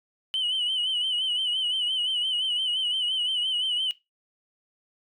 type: tone with vibrato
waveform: sine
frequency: 3005 Hz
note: F#7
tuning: 26 cents sharp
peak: -22 dBFS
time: 0.34-3.91 s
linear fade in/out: 0 ms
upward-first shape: sine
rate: 5.8 Hz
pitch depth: 72 cents each way
effects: noise-tail reverb RT60 0.2 s tail -19 dB re dry + tanh soft clip ceiling -21 dBFS